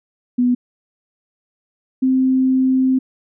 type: tone pair in turn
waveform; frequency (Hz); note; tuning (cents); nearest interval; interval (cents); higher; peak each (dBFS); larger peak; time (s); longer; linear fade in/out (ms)
sine; 246.7 / 260.6; B3 / C4; -2 / -7; minor second; 95; second; -12; neither; 0.38-0.55 / 2.02-2.99; second; 10
effects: none